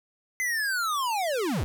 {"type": "linear sweep", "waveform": "square", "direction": "down", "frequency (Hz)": [2061, 58.27], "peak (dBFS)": -26, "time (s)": [0.4, 1.64], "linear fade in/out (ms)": 0, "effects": []}